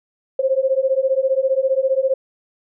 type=beating tone pair; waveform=sine; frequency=523.3 / 538.3 Hz; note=C5 / C5; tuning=0 / +49 cents; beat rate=15 Hz; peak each=-18 dBFS; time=0.39-2.14 s; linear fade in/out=5 ms; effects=none